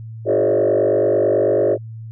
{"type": "tone with frequency modulation", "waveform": "sine", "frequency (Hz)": 484.4, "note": "B4", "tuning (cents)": -34, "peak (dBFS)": -12, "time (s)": [0.25, 1.78], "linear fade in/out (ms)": 50, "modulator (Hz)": 49.1, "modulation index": 2.8, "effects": ["tanh soft clip ceiling -9 dBFS", "added 112 Hz sine -30 dBFS peak until 2.11 s"]}